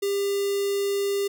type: tone with notch filter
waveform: square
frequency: 400 Hz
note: G4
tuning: 35 cents sharp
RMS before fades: -25 dBFS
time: 0.02-1.28 s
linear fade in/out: 10 ms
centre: 1400 Hz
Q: 0.78
effects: none